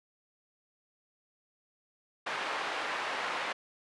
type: band-pass noise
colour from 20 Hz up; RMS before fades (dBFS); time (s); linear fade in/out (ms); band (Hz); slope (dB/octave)
pink; -35; 2.26-3.53; 10; 730 to 2500; 12
effects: resampled to 24000 Hz